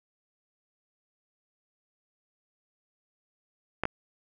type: clicks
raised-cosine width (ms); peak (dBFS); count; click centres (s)
0.5; -12; 2; 3.836 / 3.854
effects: none